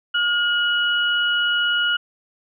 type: tone pair together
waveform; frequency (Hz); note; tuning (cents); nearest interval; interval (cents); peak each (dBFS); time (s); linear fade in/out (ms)
sine; 1422.2 / 2921; F6 / F#7; +31 / -23; octave; 1246; -19 / -21; 0.14-1.97; 10
effects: none